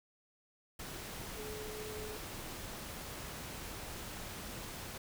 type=tone in noise; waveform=sine; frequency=427.6 Hz; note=A4; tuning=49 cents flat; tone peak=-44 dBFS; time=1.37-2.17 s; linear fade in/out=5 ms; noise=pink; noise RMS=-45 dBFS; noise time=0.79-4.98 s; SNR=-2 dB; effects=none